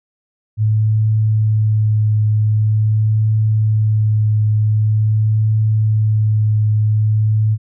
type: tone with vibrato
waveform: sine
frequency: 107.9 Hz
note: A2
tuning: 33 cents flat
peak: -11 dBFS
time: 0.57-7.58 s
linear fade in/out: 50 ms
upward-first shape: triangle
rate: 0.45 Hz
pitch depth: 16 cents each way
effects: none